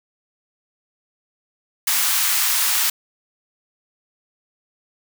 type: high-pass noise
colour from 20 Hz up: white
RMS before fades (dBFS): -19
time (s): 1.87-2.9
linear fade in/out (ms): 5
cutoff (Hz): 910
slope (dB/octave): 24
effects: none